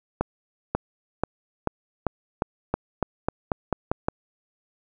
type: accelerating click train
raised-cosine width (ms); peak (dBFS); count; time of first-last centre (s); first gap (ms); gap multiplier
1; -8; 13; 0.21-4.085; 540; 0.9
effects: none